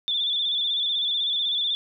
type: tone with vibrato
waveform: sine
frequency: 3510 Hz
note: A7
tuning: 5 cents flat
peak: -22 dBFS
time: 0.08-1.75 s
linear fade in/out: 0 ms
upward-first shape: square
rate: 16 Hz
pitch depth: 39 cents each way
effects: none